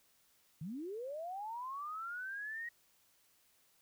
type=linear sweep; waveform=sine; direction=up; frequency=141.1 to 1900 Hz; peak=-40 dBFS; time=0.61-2.69 s; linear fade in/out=5 ms; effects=white hiss -71 dBFS RMS until 3.81 s